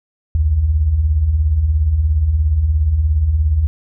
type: beating tone pair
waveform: sine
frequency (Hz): 61.3 / 78.3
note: B1 / D#2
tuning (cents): -12 / +11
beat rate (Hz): 17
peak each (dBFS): -21 / -12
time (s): 0.35-3.67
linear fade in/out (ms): 0
effects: none